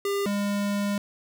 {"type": "tone pair in turn", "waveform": "square", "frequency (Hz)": [400.4, 202.8], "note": ["G4", "G#3"], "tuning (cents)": [37, -41], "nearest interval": "octave", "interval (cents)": 1178, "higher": "first", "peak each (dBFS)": -25, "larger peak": "neither", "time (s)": [[0.05, 0.26], [0.26, 0.98]], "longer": "second", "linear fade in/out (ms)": 2, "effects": []}